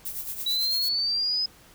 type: noise with tremolo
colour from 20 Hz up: violet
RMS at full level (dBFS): -31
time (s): 0.05-0.89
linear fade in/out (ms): 5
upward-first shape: triangle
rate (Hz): 9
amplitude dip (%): 70
type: linear sweep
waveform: sine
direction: up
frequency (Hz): 3901 to 5080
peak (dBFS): -23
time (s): 0.46-1.46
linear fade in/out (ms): 5
effects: pink hiss -53 dBFS RMS until 1.74 s